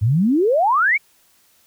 sine exponential sweep, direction up, 97.4 to 2349 Hz, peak -13 dBFS, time 0.01-0.98 s, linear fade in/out 20 ms, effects white hiss -57 dBFS RMS until 1.66 s

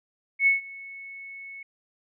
sine tone with ADSR envelope, 2204 Hz, C#7, 11 cents flat, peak -15 dBFS, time 0.39-1.63 s, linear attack 76 ms, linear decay 140 ms, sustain -23 dB, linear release 5 ms, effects none

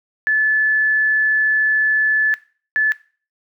sine tone pair in turn, 1733 / 1733 Hz, A6 / A6, -27 / -27 cents, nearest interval unison, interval 0 cents, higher neither, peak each -13 dBFS, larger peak neither, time 0.27-2.34 / 2.76-2.92 s, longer first, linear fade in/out 0 ms, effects noise-tail reverb RT60 0.4 s tail -18 dB re dry

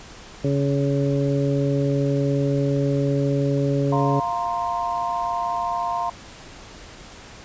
harmonic tone, 140 Hz, C#3, 18 cents sharp, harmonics 1 / 2 / 3 / 4, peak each -21 / -24 / -26 / -27 dBFS, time 0.44-4.2 s, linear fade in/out 5 ms
sine chord, F suspended fourth, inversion none, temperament equal, 698.5 / 932.3 / 1046.5 Hz, F5 / Bb5 / C6, 0 / 0 / 0 cents, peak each -26 / -26 / -27 dBFS, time 3.92-6.1 s, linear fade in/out 5 ms
effects pink hiss -42 dBFS RMS until 7.44 s + resampled to 16000 Hz

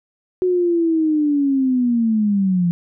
sine linear sweep, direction down, 368.9 to 169.8 Hz, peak -14 dBFS, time 0.42-2.71 s, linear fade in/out 0 ms, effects none

